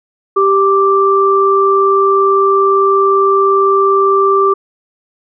sine tone pair together, 392.3 / 1174.7 Hz, G4 / D6, +1 / 0 cents, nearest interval octave + perfect fifth, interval 1899 cents, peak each -10 dBFS, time 0.36-4.54 s, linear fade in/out 10 ms, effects none

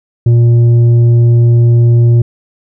triangle tone with tanh clipping, 118.2 Hz, A#2, 24 cents sharp, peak -5 dBFS, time 0.26-2.22 s, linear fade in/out 5 ms, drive 10 dB, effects none

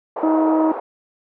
white band-pass noise, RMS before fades -27 dBFS, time 0.16-0.8 s, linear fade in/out 5 ms, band 420 to 900 Hz, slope 24 dB/octave
harmonic tone, 316.7 Hz, D#4, 31 cents sharp, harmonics 1 / 2 / 3 / 4, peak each -15 / -22 / -25 / -33 dBFS, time 0.23-0.72 s, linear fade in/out 5 ms
effects none

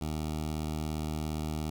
15% pulse tone with notch filter, 77.3 Hz, D#2, 11 cents flat, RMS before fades -34 dBFS, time 0.01-1.7 s, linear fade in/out 5 ms, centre 1700 Hz, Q 1.5, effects none

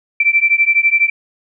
sine beating tone pair, 2333 / 2345 Hz, D7 / D7, -12 / -3 cents, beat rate 12 Hz, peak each -13 dBFS, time 0.2-1.1 s, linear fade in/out 5 ms, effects none

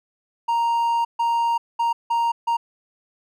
triangle tone bursts at uneven times, 932.3 Hz, A#5, in tune, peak -16 dBFS, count 5, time 0.48-1.05 / 1.19-1.58 / 1.79-1.93 / 2.1-2.32 / 2.47-2.57 s, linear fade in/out 10 ms, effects none

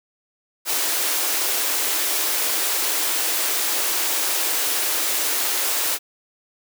white high-pass noise, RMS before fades -22 dBFS, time 0.65-5.99 s, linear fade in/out 50 ms, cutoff 280 Hz, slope 96 dB/octave, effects none

